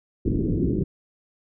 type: low-pass noise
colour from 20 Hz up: white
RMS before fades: -23 dBFS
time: 0.25-0.84 s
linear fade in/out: 10 ms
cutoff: 380 Hz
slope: 48 dB/octave
effects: none